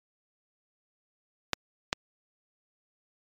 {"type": "clicks", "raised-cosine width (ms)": 0.2, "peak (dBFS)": -7, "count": 2, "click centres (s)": [1.533, 1.929], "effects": ["MP3 96 kbps"]}